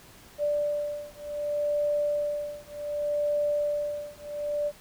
sine beating tone pair, 587.3 / 587.96 Hz, D5 / D5, 0 / +2 cents, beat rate 0.66 Hz, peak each -29 / -29 dBFS, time 0.38-4.72 s, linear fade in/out 50 ms, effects pink hiss -52 dBFS RMS until 4.8 s

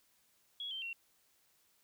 sine tone with pitch steps, 3339 / 3127 / 2734 Hz, G#7 / G7 / F7, +9 / -5 / -37 cents, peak -39 dBFS, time 0.6-0.93 s, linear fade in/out 2 ms, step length 110 ms, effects white hiss -72 dBFS RMS until 1.83 s

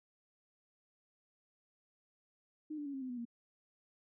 sine tone with pitch steps, 306.2 / 293 / 280.5 / 268.4 / 256.9 / 245.9 / 235.3 Hz, D#4 / D4 / C#4 / C4 / C4 / B3 / A#3, -28 / -4 / +21 / +44 / -32 / -7 / +16 cents, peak -39 dBFS, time 2.7-3.253 s, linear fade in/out 10 ms, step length 79 ms, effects none

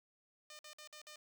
5% pulse tone bursts, 605 Hz, D#5, 49 cents flat, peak -40 dBFS, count 5, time 0.5-1.159 s, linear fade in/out 2 ms, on 91 ms, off 51 ms, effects 12-bit

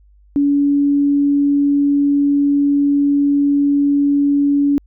sine tone, 284.6 Hz, C#4, 46 cents sharp, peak -11 dBFS, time 0.36-4.78 s, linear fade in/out 0 ms, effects added 50 Hz sine -46 dBFS peak until 4.86 s

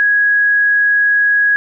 sine tone, 1661.2 Hz, G#6, in tune, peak -9 dBFS, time 0-1.56 s, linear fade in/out 0 ms, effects none

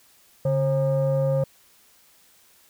sine tone pair together, 142.4 / 536.2 Hz, C#3 / C5, +47 / +42 cents, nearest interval octave + major seventh, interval 2295 cents, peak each -20 / -20 dBFS, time 0.45-1.44 s, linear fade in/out 5 ms, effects tanh soft clip ceiling -16 dBFS + white hiss -57 dBFS RMS until 2.69 s

